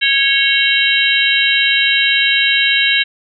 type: harmonic tone with a mistuned harmonic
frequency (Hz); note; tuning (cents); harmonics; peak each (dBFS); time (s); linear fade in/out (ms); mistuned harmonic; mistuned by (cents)
551; C#5; -11; 3 / 4 / 5 / 6 / 7; -17 / -17 / -17 / -17 / -17; 0.01-3.04; 20; 6; -96
effects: none